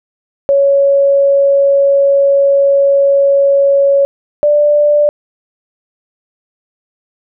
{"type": "tone pair in turn", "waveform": "sine", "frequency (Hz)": [557, 589.4], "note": ["C#5", "D5"], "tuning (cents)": [8, 6], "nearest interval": "minor second", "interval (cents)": 98, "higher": "second", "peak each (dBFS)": -6, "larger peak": "neither", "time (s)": [[0.49, 4.05], [4.43, 5.09]], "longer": "first", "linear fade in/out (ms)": 0, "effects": []}